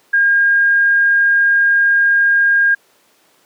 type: tone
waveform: sine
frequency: 1617 Hz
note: G#6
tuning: 47 cents flat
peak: -9 dBFS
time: 0.13-2.75 s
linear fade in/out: 10 ms
effects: pink hiss -54 dBFS RMS until 3.45 s + high-pass 300 Hz 12 dB/octave